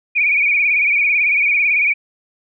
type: tone with vibrato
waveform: sine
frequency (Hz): 2349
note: D7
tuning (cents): 0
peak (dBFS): -12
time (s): 0.15-1.94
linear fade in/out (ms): 20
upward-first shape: sine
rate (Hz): 18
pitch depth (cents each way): 87
effects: none